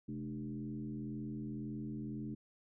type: tone with frequency modulation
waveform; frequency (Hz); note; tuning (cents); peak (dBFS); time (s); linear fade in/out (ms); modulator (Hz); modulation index
sine; 215.2; A3; -38; -39; 0.08-2.35; 10; 81.9; 1.2
effects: none